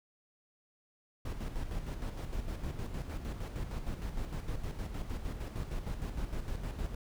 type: noise with tremolo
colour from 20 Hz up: brown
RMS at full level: -36 dBFS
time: 1.25-6.95 s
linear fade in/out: 5 ms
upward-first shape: square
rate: 6.5 Hz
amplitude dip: 50%
effects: none